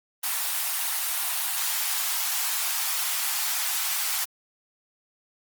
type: high-pass noise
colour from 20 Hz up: white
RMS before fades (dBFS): -27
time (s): 0.23-4.25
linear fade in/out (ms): 10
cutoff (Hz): 710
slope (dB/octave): 48
effects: Opus 24 kbps